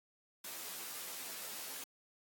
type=noise with comb filter; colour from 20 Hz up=white; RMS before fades=-45 dBFS; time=0.44-1.84 s; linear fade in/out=5 ms; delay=13 ms; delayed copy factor=-0.9; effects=high-pass 200 Hz 12 dB/octave + AAC 64 kbps